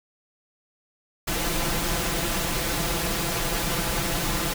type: noise with comb filter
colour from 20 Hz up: pink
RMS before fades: -26 dBFS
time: 1.27-4.54 s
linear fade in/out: 10 ms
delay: 5.9 ms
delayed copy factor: +0.7
effects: none